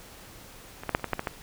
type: clicks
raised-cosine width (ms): 0.5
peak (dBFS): -23 / -13 / -6 / -28 / -14 / -10 / -14 / -13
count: 8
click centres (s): 0.835 / 0.893 / 0.949 / 0.996 / 1.043 / 1.133 / 1.194 / 1.272
effects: pink hiss -48 dBFS RMS until 1.42 s